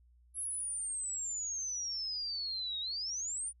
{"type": "exponential two-way sweep", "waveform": "sine", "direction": "down then up", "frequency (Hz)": [11000, 3729, 9690], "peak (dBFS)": -35, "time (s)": [0.34, 3.53], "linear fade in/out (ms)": 50, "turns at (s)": 2.8, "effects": ["added 60 Hz sine -61 dBFS peak until 3.6 s"]}